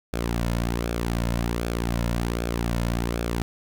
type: tone with flanger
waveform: sawtooth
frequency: 58.27 Hz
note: A#1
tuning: in tune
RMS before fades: -26 dBFS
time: 0.13-3.42 s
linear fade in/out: 0 ms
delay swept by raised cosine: 1 to 2.6 ms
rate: 1.3 Hz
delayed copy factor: -0.55
effects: none